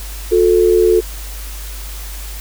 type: tone pair together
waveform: sine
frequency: 360.4 / 440 Hz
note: F#4 / A4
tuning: -45 / 0 cents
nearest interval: minor third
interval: 345 cents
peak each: -11 dBFS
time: 0.31-1.01 s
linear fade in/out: 20 ms
effects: added 50 Hz sine -26 dBFS peak until 2.4 s + white hiss -33 dBFS RMS until 2.4 s